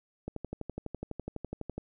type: click train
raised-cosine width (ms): 2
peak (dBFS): -23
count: 19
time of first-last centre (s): 0.28-1.78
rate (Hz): 12
effects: none